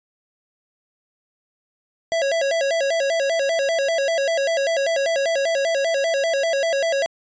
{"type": "tone with vibrato", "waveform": "square", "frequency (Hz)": 604, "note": "D5", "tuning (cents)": 48, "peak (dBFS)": -19, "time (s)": [2.12, 7.06], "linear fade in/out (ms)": 0, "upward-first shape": "square", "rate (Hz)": 5.1, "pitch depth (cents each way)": 160, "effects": ["resampled to 16000 Hz"]}